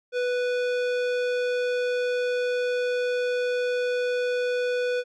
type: tone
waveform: square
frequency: 493.9 Hz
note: B4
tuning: in tune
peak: -24 dBFS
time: 0.12-5.04 s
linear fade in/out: 50 ms
effects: low-pass 4000 Hz 12 dB/octave